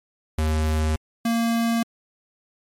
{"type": "tone pair in turn", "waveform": "square", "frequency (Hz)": [77.9, 231], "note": ["D#2", "A#3"], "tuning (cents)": [3, -16], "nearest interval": "octave + perfect fifth", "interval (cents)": 1881, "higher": "second", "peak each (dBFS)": -20, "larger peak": "neither", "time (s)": [[0.38, 0.96], [1.25, 1.83]], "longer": "neither", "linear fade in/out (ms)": 5, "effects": ["MP3 64 kbps"]}